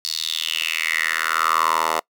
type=tone with high-pass filter sweep; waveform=10% pulse; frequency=80.4 Hz; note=E2; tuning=43 cents flat; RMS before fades=-22 dBFS; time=0.05-2 s; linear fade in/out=0 ms; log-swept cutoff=4600 to 770 Hz; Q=5.3; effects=noise-tail reverb RT60 0.1 s tail -25 dB re dry